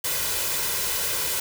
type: noise with comb filter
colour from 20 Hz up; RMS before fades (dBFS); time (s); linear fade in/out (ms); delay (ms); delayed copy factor
white; -26; 0.04-1.4; 5; 2; +0.55
effects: none